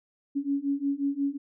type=beating tone pair; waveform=sine; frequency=277.2 / 282.8 Hz; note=C#4 / C#4; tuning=0 / +35 cents; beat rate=5.6 Hz; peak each=-29 / -28 dBFS; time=0.35-1.38 s; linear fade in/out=20 ms; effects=none